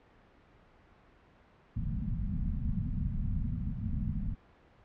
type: low-pass noise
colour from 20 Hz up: pink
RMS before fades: -33 dBFS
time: 1.76-4.35 s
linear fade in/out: 10 ms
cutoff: 240 Hz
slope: 96 dB/octave
effects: pink hiss -61 dBFS RMS until 4.84 s + low-pass 2000 Hz 12 dB/octave